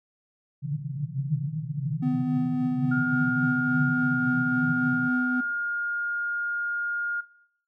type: band-pass noise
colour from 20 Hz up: white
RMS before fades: -30 dBFS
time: 0.62-5.09 s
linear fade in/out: 20 ms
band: 130 to 160 Hz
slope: 96 dB/octave
type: tone with tremolo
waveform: triangle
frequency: 251.6 Hz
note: B3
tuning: 32 cents sharp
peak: -21 dBFS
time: 2.02-5.41 s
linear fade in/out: 10 ms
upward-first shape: triangle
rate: 3.6 Hz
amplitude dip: 35%
type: tone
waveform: sine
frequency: 1418 Hz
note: F6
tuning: 26 cents sharp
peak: -27 dBFS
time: 2.91-7.21 s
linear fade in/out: 10 ms
effects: noise-tail reverb RT60 0.7 s tail -18 dB re dry